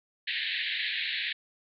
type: band-pass noise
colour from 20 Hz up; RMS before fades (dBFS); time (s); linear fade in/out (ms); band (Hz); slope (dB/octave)
pink; -32; 0.27-1.33; 10; 1700 to 4200; 96
effects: none